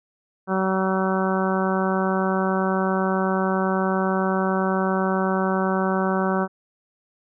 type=harmonic tone; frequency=189.5 Hz; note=F#3; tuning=42 cents sharp; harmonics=1 / 2 / 3 / 4 / 5 / 6 / 7 / 8; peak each=-23 / -26 / -28 / -29 / -30 / -31 / -31 / -32 dBFS; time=0.47-6.48 s; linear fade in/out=50 ms; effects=none